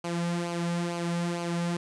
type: tone with flanger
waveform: sawtooth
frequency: 171.9 Hz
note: F3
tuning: 27 cents flat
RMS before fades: -30 dBFS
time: 0.04-1.77 s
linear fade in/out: 5 ms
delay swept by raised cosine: 0.54 to 2.84 ms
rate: 2.2 Hz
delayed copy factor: -0.6
effects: resampled to 22050 Hz + 9-bit